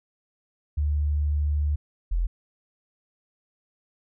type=tone pair in turn; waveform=sine; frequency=73.9 / 42.88 Hz; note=D2 / F1; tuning=+11 / -31 cents; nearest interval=major sixth; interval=942 cents; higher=first; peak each=-21 dBFS; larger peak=neither; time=0.77-1.76 / 2.11-2.27 s; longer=first; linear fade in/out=10 ms; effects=none